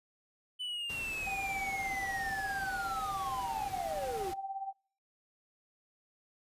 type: linear sweep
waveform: triangle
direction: down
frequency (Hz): 3008 to 340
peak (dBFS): -34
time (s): 0.59-4.32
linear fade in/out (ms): 20
type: noise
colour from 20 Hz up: pink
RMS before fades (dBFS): -46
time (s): 0.89-4.34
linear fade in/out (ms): 10
type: tone with tremolo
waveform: sine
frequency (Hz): 780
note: G5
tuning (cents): -9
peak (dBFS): -33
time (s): 1.26-4.73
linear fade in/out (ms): 20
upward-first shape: triangle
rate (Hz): 17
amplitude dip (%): 75
effects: noise-tail reverb RT60 0.5 s tail -26 dB re dry + resampled to 32000 Hz